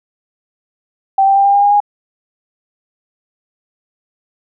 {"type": "tone with pitch steps", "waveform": "sine", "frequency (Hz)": [778, 785.2, 792.5, 799.9, 807.3, 814.8, 822.4], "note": ["G5", "G5", "G5", "G5", "G#5", "G#5", "G#5"], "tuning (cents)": [-13, 3, 19, 35, -49, -33, -17], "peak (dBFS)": -7, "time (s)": [1.18, 1.803], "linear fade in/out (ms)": 5, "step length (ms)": 89, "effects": []}